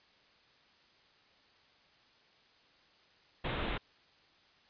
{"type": "low-pass noise", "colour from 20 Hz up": "pink", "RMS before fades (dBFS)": -36, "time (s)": [3.44, 3.78], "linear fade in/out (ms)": 10, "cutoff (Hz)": 3800, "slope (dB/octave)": 96, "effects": ["white hiss -65 dBFS RMS until 4.69 s", "resampled to 11025 Hz"]}